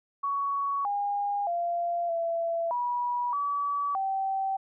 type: tone with pitch steps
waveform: sine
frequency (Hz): 1120 / 812 / 690 / 671 / 971 / 1144 / 774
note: C#6 / G#5 / F5 / E5 / B5 / D6 / G5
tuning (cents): +18 / -39 / -21 / +31 / -30 / -46 / -22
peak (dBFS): -26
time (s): 0.23-4.57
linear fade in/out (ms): 10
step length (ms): 620
effects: none